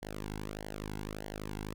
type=tone with flanger; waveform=sawtooth; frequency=51.91 Hz; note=G#1; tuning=in tune; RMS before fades=-41 dBFS; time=0.02-1.74 s; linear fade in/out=5 ms; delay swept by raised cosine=0.79 to 1.68 ms; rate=1.6 Hz; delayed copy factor=-0.9; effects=none